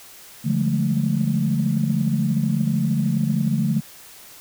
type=tone cluster; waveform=sine; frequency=143.9 / 172.5 / 189 / 206.1 / 219 Hz; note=D3 / F3 / F#3 / G#3 / A3; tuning=-35 / -21 / +37 / -13 / -8 cents; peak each=-22 / -24 / -28 / -29 / -22 dBFS; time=0.44-3.81 s; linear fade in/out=20 ms; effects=tanh soft clip ceiling -8 dBFS + white hiss -44 dBFS RMS until 4.4 s